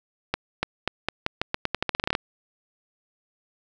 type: accelerating click train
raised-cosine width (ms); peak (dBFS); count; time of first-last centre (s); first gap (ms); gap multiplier
0.3; -7; 18; 0.34-2.151; 290; 0.85
effects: none